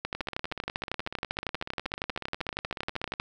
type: two click trains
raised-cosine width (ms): 0.3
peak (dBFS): -19 / -14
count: 51 / 41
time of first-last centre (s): 0.15-3.199 / 0.05-3.2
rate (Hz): 16.4 / 12.7
effects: none